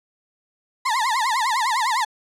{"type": "tone with vibrato", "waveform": "35% pulse", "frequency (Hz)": 961, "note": "B5", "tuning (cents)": -48, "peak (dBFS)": -17, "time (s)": [0.85, 2.05], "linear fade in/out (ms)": 10, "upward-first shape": "triangle", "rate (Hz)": 9.9, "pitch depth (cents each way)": 240, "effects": ["low-pass 9000 Hz 12 dB/octave"]}